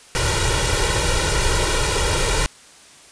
pink noise with comb filter, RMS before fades -19 dBFS, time 0.15-2.46 s, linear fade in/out 0 ms, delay 2.1 ms, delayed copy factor +0.9, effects white hiss -46 dBFS RMS until 3.11 s + resampled to 22050 Hz

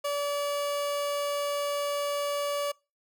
30% pulse tone, 575 Hz, D5, 37 cents flat, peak -25 dBFS, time 0.04-2.72 s, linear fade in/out 10 ms, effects noise-tail reverb RT60 0.3 s tail -26 dB re dry

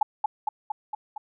sine tone with echo, 849 Hz, G#5, 38 cents sharp, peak -16 dBFS, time 0.01-0.03 s, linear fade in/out 5 ms, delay 230 ms, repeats 5, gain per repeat -3 dB, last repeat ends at 1.18 s, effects none

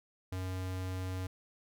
square tone, 92.8 Hz, F#2, 6 cents sharp, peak -36 dBFS, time 0.32-1.27 s, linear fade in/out 5 ms, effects none

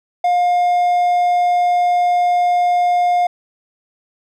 triangle tone, 710 Hz, F5, 28 cents sharp, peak -10 dBFS, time 0.24-3.27 s, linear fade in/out 5 ms, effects none

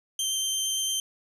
20% pulse tone with vibrato, 3133 Hz, G7, 2 cents flat, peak -20 dBFS, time 0.19-1 s, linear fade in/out 2 ms, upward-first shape sine, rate 8.7 Hz, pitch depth 9 cents each way, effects none

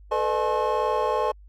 triangle tone cluster, 438.9 / 501 / 605 / 857 / 1074 Hz, A4 / B4 / D#5 / A5 / C6, -4 / +25 / -49 / -46 / +45 cents, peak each -26 dBFS, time 0.11-1.32 s, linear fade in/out 10 ms, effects added 50 Hz sine -45 dBFS peak until 1.48 s + Opus 48 kbps

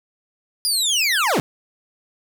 25% pulse linear sweep, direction down, 4972 to 103.83 Hz, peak -13 dBFS, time 0.65-1.4 s, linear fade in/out 0 ms, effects none

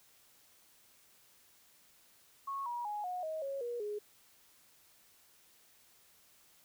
sine tone with pitch steps, 1100 / 957.6 / 833.6 / 725.7 / 631.8 / 550 / 478.8 / 416.8 Hz, C#6 / A#5 / G#5 / F#5 / D#5 / C#5 / A#4 / G#4, -14 / +46 / +6 / -34 / +26 / -14 / +46 / +6 cents, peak -36 dBFS, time 2.47-3.99 s, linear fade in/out 10 ms, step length 190 ms, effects white hiss -65 dBFS RMS until 6.64 s

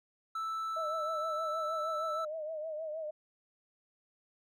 triangle tone, 1318.5 Hz, E6, in tune, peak -32 dBFS, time 0.35-2.25 s, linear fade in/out 5 ms
sine tone with vibrato, 626 Hz, D#5, 10 cents sharp, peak -36 dBFS, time 0.76-3.11 s, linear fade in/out 10 ms, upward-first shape triangle, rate 6.4 Hz, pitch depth 85 cents each way
effects none

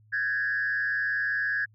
sine tone with frequency modulation, 1661.2 Hz, G#6, in tune, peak -24 dBFS, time 0.12-1.66 s, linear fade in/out 20 ms, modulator 125 Hz, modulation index 0.84, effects tanh soft clip ceiling -20 dBFS + added 107 Hz sine -56 dBFS peak until 1.74 s

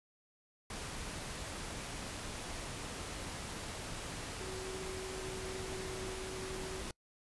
sine tone in noise, 376.6 Hz, F#4, 31 cents sharp, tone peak -43 dBFS, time 4.41-6.81 s, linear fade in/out 2 ms, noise pink, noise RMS -43 dBFS, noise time 0.7-6.91 s, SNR -3 dB, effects noise-tail reverb RT60 0.1 s tail -26 dB re dry + resampled to 24000 Hz

